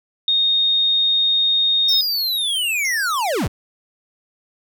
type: tone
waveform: sine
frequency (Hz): 3700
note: A#7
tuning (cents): -14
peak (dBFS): -14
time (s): 0.28-2.01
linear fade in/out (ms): 2
type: linear sweep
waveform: square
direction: down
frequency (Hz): 5450 to 38.89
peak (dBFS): -19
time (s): 1.88-3.48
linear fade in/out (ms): 10
type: tone with exponential decay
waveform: sine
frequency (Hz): 5600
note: F8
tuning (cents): +4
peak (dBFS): -24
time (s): 2.85-3.45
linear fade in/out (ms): 0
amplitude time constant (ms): 130
effects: none